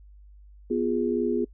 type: chord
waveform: sine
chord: F diminished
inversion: second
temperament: equal with one note detuned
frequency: 246.9 / 349.2 / 412.9 Hz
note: Cb4 / F4 / Ab4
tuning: 0 / 0 / -10 cents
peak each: -27 dBFS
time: 0.7-1.45 s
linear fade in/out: 10 ms
effects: noise-tail reverb RT60 0.1 s tail -24 dB re dry + added 50 Hz sine -47 dBFS peak until 1.53 s